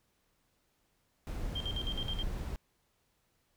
brown noise, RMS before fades -37 dBFS, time 1.27-2.56 s, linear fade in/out 0 ms
sine tone with tremolo, 3174 Hz, G7, 21 cents sharp, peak -35 dBFS, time 1.55-2.23 s, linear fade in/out 10 ms, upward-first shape square, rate 9.4 Hz, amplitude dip 80%
effects pink hiss -75 dBFS RMS until 3.56 s

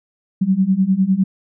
sine beating tone pair, 185 / 194.9 Hz, F#3 / G3, 0 / -10 cents, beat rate 9.9 Hz, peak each -17 / -15 dBFS, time 0.41-1.24 s, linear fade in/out 10 ms, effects none

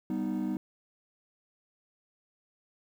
triangle chord, G augmented, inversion none, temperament equal, 196 / 246.9 / 311.1 Hz, G3 / B3 / D#4, 0 / 0 / 0 cents, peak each -31 dBFS, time 0.1-0.57 s, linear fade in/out 2 ms, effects tanh soft clip ceiling -22 dBFS + 10-bit

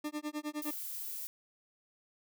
40% pulse tone with tremolo, 299.8 Hz, D4, 36 cents sharp, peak -33 dBFS, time 0.04-0.71 s, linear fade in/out 5 ms, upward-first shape sine, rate 9.7 Hz, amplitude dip 100%
violet noise, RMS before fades -41 dBFS, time 0.62-1.27 s, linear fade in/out 0 ms
effects none

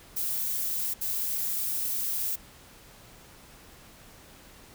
violet noise bursts at uneven times, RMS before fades -30 dBFS, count 2, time 0.16-0.94 / 1.01-2.36 s, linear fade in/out 10 ms, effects pink hiss -52 dBFS RMS until 4.74 s

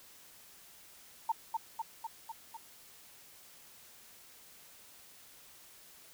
sine tone with echo, 905 Hz, A5, 48 cents sharp, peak -27 dBFS, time 1.29-1.32 s, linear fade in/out 5 ms, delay 250 ms, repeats 5, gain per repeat -3 dB, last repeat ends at 2.57 s, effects white hiss -57 dBFS RMS until 6.13 s

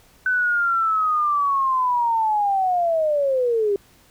sine linear sweep, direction down, 1517 to 392 Hz, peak -17 dBFS, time 0.26-3.76 s, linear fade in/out 2 ms, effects pink hiss -54 dBFS RMS until 4.1 s

